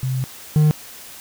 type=tone pair in turn; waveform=sine / triangle; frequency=130 / 152.13 Hz; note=C3 / D#3; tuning=-11 / -39 cents; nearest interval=minor third; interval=272 cents; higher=second; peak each=-19 / -9 dBFS; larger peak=second; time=0.03-0.24 / 0.56-0.71 s; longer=first; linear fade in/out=0 ms; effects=white hiss -39 dBFS RMS until 1.2 s